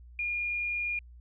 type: tone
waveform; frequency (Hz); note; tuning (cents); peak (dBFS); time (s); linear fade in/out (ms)
sine; 2423; D#7; -47; -29; 0.19-0.99; 2
effects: added 60 Hz sine -48 dBFS peak until 1.2 s